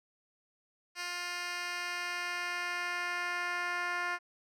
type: tone with band-pass filter sweep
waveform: 10% pulse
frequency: 352.7 Hz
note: F4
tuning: 17 cents sharp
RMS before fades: -36 dBFS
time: 0.95-4.19 s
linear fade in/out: 50 ms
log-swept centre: 3800 to 1600 Hz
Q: 0.99
effects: none